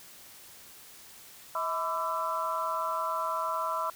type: tone cluster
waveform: sine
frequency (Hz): 644 / 1005 / 1167 / 1336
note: E5 / B5 / D6 / E6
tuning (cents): -41 / +30 / -11 / +23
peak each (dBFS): -36 / -32 / -36 / -34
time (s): 1.55-3.9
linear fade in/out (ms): 2
effects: white hiss -51 dBFS RMS until 3.95 s

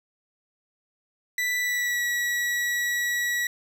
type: tone with pitch glide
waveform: 40% pulse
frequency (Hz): 1975.5 to 1931.5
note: B6 to B6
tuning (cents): 0 to -39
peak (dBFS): -23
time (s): 1.38-3.47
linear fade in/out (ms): 2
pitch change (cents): -39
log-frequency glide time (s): 1.59-2.03
effects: none

